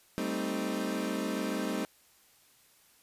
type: chord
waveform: 30% pulse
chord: A half-diminished seventh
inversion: third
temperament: equal with one note detuned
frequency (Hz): 196 / 222.8 / 261.6 / 311.1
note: G3 / A3 / C4 / Eb4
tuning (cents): 0 / +22 / 0 / 0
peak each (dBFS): -34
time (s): 0.18-1.85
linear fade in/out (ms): 0
effects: white hiss -63 dBFS RMS until 3.02 s + resampled to 32000 Hz